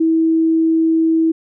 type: tone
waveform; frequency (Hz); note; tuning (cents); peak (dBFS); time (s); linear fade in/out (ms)
sine; 324.2; E4; -29; -11; 0-1.32; 10
effects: none